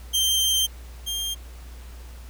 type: tone pair in turn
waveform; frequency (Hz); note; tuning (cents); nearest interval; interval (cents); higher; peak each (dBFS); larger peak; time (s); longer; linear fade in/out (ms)
sawtooth; 3147 / 3198; G7 / G7; +6 / +34; unison; 28; second; -16 / -23; first; 0.13-0.67 / 1.06-1.35; first; 20
effects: added 60 Hz sine -38 dBFS peak until 2.29 s + pink hiss -50 dBFS RMS until 2.29 s